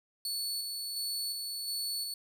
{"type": "tone with tremolo", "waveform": "sawtooth", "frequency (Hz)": 4435, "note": "C#8", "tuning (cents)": 0, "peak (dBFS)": -30, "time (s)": [0.25, 2.14], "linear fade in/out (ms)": 2, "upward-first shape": "square", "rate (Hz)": 1.4, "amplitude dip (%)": 30, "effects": []}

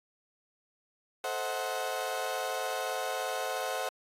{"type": "chord", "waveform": "30% pulse", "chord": "A diminished seventh", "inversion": "none", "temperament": "equal with one note detuned", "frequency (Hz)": [440, 523.3, 637.5, 740], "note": ["A4", "C5", "Eb5", "Gb5"], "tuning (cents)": [0, 0, 42, 0], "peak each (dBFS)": [-38, -34, -36, -33], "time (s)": [1.24, 3.89], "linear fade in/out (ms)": 2, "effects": ["AAC 48 kbps"]}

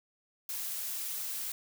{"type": "noise", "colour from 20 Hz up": "blue", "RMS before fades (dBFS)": -37, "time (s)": [0.49, 1.52], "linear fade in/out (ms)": 2, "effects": []}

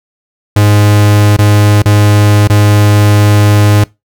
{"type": "tone with dropouts", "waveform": "45% pulse", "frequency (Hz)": 103.83, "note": "G#2", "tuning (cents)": 0, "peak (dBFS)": -4, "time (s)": [0.56, 3.84], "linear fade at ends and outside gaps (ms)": 5, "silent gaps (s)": [[1.366, 1.387], [1.822, 1.856], [2.475, 2.498]], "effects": ["noise-tail reverb RT60 0.2 s tail -22 dB re dry"]}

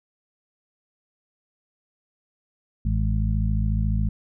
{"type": "harmonic tone with a mistuned harmonic", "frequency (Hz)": 54.1, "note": "A1", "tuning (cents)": -29, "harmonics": [1, 2, 3, 4], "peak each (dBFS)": [-22, -25, -30, -30], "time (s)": [2.85, 4.09], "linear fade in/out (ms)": 5, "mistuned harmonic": 4, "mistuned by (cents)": -49, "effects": []}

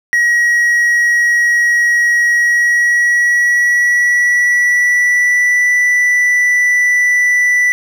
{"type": "tone with pitch glide", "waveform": "triangle", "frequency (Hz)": [1904, 1973.4], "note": ["A#6", "B6"], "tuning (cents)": [36, -2], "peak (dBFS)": -7, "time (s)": [0.13, 7.72], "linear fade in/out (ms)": 0, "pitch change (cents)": 62, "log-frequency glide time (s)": [2.32, 5.71], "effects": []}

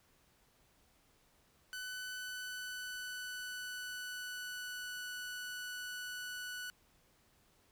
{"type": "tone with pitch glide", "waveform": "sawtooth", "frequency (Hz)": [1500, 1481.1], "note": ["F#6", "F#6"], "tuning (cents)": [23, 1], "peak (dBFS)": -38, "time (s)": [1.73, 6.7], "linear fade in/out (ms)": 0, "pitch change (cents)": -22, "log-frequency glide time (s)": [2.08, 5.07], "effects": ["pink hiss -70 dBFS RMS until 7.71 s"]}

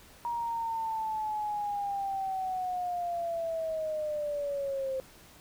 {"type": "linear sweep", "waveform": "sine", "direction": "down", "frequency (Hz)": [950, 523.3], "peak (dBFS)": -30, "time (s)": [0.25, 5], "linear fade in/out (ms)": 0, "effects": ["pink hiss -55 dBFS RMS until 5.4 s"]}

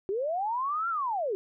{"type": "linear two-way sweep", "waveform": "sine", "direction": "up then down", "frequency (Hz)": [367.1, 1396.9, 367.1], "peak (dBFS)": -27, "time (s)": [0.09, 1.35], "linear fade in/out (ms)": 0, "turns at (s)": 0.89, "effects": []}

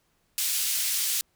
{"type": "band-pass noise", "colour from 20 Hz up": "white", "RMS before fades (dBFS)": -27, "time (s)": [0.38, 1.21], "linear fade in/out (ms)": 0, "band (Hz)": [2800, 16000], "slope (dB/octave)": 12, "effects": ["pink hiss -70 dBFS RMS until 1.35 s"]}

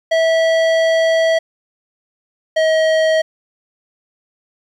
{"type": "tone pair in turn", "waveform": "square", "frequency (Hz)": [652, 636], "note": ["E5", "D#5"], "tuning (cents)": [-19, 38], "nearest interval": "unison", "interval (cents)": 43, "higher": "first", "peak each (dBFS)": -12, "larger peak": "neither", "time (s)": [[0.11, 1.39], [2.56, 3.22]], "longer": "first", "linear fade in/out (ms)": 10, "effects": ["low-pass 4000 Hz 12 dB/octave", "8-bit"]}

